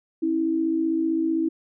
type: tone pair together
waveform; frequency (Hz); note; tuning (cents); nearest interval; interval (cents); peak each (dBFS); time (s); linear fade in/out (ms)
sine; 270 / 325.6; C#4 / E4; -45 / -21; minor third; 324; -28 / -21; 0.22-1.49; 10
effects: none